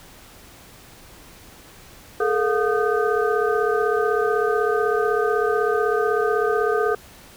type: tone cluster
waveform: sine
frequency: 422.9 / 458.9 / 715 / 1228 / 1538 Hz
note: G#4 / A#4 / F5 / D#6 / G6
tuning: +31 / -27 / +41 / -23 / -33 cents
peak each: -21 / -23 / -27 / -26 / -28 dBFS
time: 2.2-6.95 s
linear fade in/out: 5 ms
effects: pink hiss -46 dBFS RMS until 7.36 s